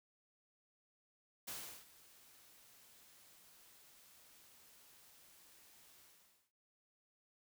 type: noise with ADSR envelope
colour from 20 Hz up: white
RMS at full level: -45 dBFS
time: 1.47-6.52 s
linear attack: 13 ms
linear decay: 360 ms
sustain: -19 dB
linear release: 510 ms
effects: none